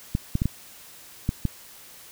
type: clicks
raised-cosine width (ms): 5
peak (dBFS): -10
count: 6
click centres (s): 0.151 / 0.354 / 0.419 / 0.456 / 1.291 / 1.453
effects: white hiss -47 dBFS RMS until 2.11 s